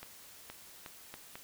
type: accelerating click train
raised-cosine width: 0.3 ms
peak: -28 dBFS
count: 5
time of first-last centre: 0.03-1.355 s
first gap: 470 ms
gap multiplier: 0.77
effects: white hiss -54 dBFS RMS until 1.43 s